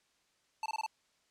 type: tone bursts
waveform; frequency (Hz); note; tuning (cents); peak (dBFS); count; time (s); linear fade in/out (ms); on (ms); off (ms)
square; 880; A5; 0; -34; 5; 0.63-0.863; 2; 29; 22
effects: white hiss -73 dBFS RMS until 1.3 s + low-pass 7000 Hz 12 dB/octave